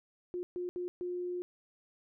sine tone bursts at uneven times, 356.7 Hz, F4, 37 cents sharp, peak -34 dBFS, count 4, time 0.34-0.43 / 0.56-0.69 / 0.76-0.88 / 1.01-1.42 s, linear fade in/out 0 ms, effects none

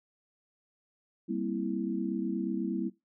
sine chord, C dominant seventh, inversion second, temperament equal, 196 / 233.1 / 261.6 / 329.6 Hz, G3 / Bb3 / C4 / E4, 0 / 0 / 0 / 0 cents, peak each -35 / -35 / -37 / -34 dBFS, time 1.28-2.9 s, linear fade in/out 20 ms, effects noise-tail reverb RT60 0.2 s tail -19 dB re dry

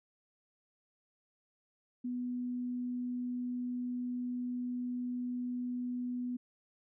sine tone, 246.9 Hz, B3, in tune, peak -34 dBFS, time 2.04-6.37 s, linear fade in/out 10 ms, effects none

